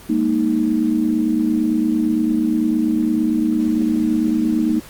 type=chord; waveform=sine; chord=Ab suspended second; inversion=none; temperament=equal with one note detuned; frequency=204.3 / 233.1 / 311.1 Hz; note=Ab3 / Bb3 / Eb4; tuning=-28 / 0 / 0 cents; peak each=-24 / -18 / -18 dBFS; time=0.09-4.8 s; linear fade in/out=10 ms; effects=pink hiss -41 dBFS RMS until 4.89 s + Opus 24 kbps